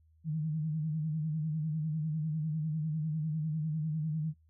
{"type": "tone with vibrato", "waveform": "sine", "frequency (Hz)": 155.56, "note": "D#3", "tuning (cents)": 0, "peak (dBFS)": -30, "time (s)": [0.24, 4.34], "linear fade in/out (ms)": 50, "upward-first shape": "sine", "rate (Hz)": 10, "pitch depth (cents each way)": 71, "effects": ["noise-tail reverb RT60 0.1 s tail -17 dB re dry", "added 79 Hz sine -62 dBFS peak until 4.49 s"]}